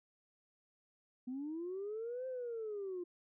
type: linear two-way sweep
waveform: sine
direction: up then down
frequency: 244.5 to 523.3 to 346.7 Hz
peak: -38 dBFS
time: 1.27-3.04 s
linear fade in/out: 10 ms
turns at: 2.27 s
effects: tanh soft clip ceiling -35 dBFS